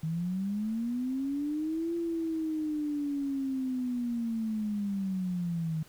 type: linear two-way sweep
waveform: sine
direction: up then down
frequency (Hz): 155.7 to 340.5 to 155.7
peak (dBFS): -29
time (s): 0.03-5.83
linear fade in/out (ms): 5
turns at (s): 1.95
effects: pink hiss -57 dBFS RMS until 5.88 s